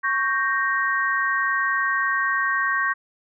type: chord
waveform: sine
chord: G diminished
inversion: second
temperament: equal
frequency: 1108.7 / 1568 / 1864.7 Hz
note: Db6 / G6 / Bb6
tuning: 0 / 0 / 0 cents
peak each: -24 dBFS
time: 0.03-2.94 s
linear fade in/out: 20 ms
effects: none